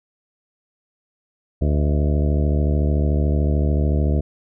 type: harmonic tone with a mistuned harmonic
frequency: 73.6 Hz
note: D2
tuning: 4 cents sharp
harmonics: 1 / 2 / 3 / 4 / 5 / 6 / 7 / 8 / 9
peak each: -17 / -23 / -27 / -29 / -31 / -33 / -34 / -35 / -36 dBFS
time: 1.61-4.21 s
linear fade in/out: 10 ms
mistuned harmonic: 8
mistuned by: +71 cents
effects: none